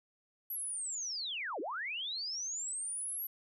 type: linear two-way sweep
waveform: sine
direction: down then up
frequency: 11840 to 277.2 to 11840 Hz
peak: -36 dBFS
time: 0.5-3.27 s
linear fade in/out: 5 ms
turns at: 1.6 s
effects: none